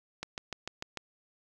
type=click train; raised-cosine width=0.2 ms; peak=-19 dBFS; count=6; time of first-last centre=0.23-0.973 s; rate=6.73 Hz; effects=none